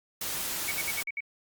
white noise, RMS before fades -33 dBFS, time 0.21-1.03 s, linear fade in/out 5 ms
sine tone bursts, 2243 Hz, C#7, 20 cents sharp, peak -30 dBFS, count 6, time 0.68-1.204 s, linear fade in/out 2 ms, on 34 ms, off 64 ms
effects Opus 48 kbps

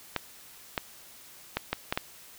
clicks, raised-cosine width 0.3 ms, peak -11 dBFS, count 6, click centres 0.163 / 0.778 / 1.57 / 1.73 / 1.925 / 1.975 s, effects white hiss -51 dBFS RMS until 2.38 s

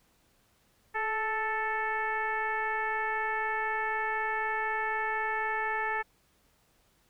sine tone with frequency modulation, 1317 Hz, E6, 2 cents flat, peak -28 dBFS, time 0.94-6.03 s, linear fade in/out 20 ms, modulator 443 Hz, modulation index 1.8, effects pink hiss -68 dBFS RMS until 7.09 s

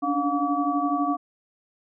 sine tone cluster, 281.9 / 293.9 / 713 / 1145 Hz, C#4 / D4 / F5 / D6, +29 / +1 / +36 / -44 cents, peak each -27 dBFS, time 0.02-1.17 s, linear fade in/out 20 ms, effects none

